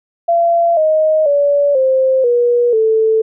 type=tone with pitch steps; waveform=sine; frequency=681 / 624.5 / 572.7 / 525.1 / 481.5 / 441.6 Hz; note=F5 / D#5 / D5 / C5 / B4 / A4; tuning=-44 / +6 / -44 / +6 / -44 / +6 cents; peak=-9 dBFS; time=0.28-3.22 s; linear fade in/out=10 ms; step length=490 ms; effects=none